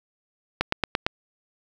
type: click train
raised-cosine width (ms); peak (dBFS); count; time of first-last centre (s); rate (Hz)
0.3; -5; 5; 0.61-1.065; 8.79
effects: 7-bit